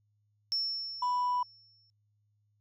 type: tone with exponential decay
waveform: sine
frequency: 5400 Hz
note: E8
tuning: 41 cents sharp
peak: -26 dBFS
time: 0.52-1.9 s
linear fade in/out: 0 ms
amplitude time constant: 300 ms
type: tone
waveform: sine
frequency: 987.8 Hz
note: B5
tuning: in tune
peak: -26 dBFS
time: 1.02-1.43 s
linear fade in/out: 5 ms
effects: tanh soft clip ceiling -23 dBFS + added 104 Hz sine -70 dBFS peak until 2.6 s